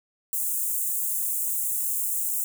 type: high-pass noise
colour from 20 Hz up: white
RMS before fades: -27 dBFS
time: 0.33-2.44 s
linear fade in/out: 0 ms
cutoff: 7300 Hz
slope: 48 dB/octave
effects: none